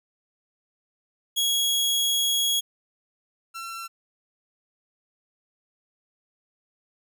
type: tone pair in turn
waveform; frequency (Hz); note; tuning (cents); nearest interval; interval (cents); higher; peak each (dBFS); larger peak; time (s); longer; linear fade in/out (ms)
sawtooth; 3322 / 1351.5; G#7 / E6; 0 / +43; octave + major third; 1557; first; -18 / -30; first; 1.36-2.61 / 3.54-3.88; first; 20
effects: none